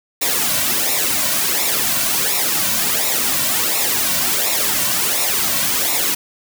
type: noise with flanger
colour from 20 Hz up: white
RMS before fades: -18 dBFS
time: 0.21-6.15 s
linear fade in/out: 10 ms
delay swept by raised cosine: 0.63 to 2.43 ms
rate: 1.4 Hz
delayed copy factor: -0.7
effects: none